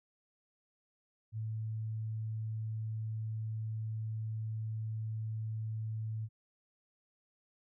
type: tone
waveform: sine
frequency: 110 Hz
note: A2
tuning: in tune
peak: -35 dBFS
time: 1.32-6.29 s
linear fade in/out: 50 ms
effects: none